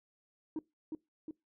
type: tone with echo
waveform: sine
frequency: 313.4 Hz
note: D#4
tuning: 13 cents sharp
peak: -31 dBFS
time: 0.56-0.59 s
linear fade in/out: 2 ms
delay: 360 ms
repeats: 2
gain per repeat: -4 dB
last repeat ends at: 1.31 s
effects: noise-tail reverb RT60 0.2 s tail -23 dB re dry + tanh soft clip ceiling -33 dBFS